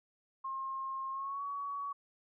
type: tone with pitch glide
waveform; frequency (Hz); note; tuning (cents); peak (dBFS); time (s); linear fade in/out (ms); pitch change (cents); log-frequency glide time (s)
sine; 1069 to 1127.3; C6 to C#6; +37 to +29; -36; 0.44-1.93; 10; +92; 1.11-1.43
effects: none